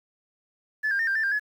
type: tone with pitch steps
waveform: sine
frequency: 1731 / 1600 / 1818 / 1586 / 1772 / 1595 / 1699 Hz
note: A6 / G6 / A#6 / G6 / A6 / G6 / G#6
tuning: -29 / +35 / -44 / +20 / +12 / +30 / +39 cents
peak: -21 dBFS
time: 0.83-1.397 s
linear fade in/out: 20 ms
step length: 81 ms
effects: tanh soft clip ceiling -19 dBFS + 9-bit